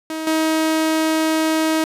sawtooth tone with level steps, 317.2 Hz, D#4, 33 cents sharp, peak -20 / -12 dBFS, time 0.1-1.84 s, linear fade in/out 2 ms, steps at 0.27 s, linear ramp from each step 2 ms, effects resampled to 32000 Hz

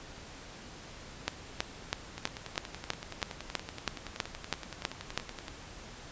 two click trains, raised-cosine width 0.2 ms, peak -22 / -11 dBFS, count 36 / 13, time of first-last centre 2.18-5.482 / 1.28-5.176 s, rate 10.6 / 3.08 Hz, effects pink hiss -48 dBFS RMS until 6.11 s + resampled to 16000 Hz

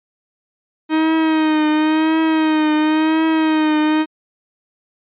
45% pulse tone with vibrato, 313 Hz, D#4, 10 cents sharp, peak -13 dBFS, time 0.89-4.06 s, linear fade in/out 50 ms, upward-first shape triangle, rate 0.95 Hz, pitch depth 47 cents each way, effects resampled to 8000 Hz

